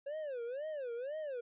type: tone with vibrato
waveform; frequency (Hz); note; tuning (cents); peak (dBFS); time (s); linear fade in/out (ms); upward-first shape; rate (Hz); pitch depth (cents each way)
triangle; 541; C#5; -42; -36; 0.06-1.41; 10; sine; 2; 260
effects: resampled to 8000 Hz